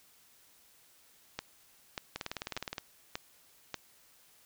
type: two click trains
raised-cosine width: 0.2 ms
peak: -19 / -18 dBFS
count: 13 / 5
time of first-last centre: 2.16-2.782 / 1.39-3.743 s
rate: 19.3 / 1.7 Hz
effects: white hiss -63 dBFS RMS until 4.45 s